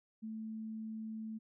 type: tone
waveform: sine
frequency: 220 Hz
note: A3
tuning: in tune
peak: -40 dBFS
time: 0.22-1.39 s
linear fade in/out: 20 ms
effects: none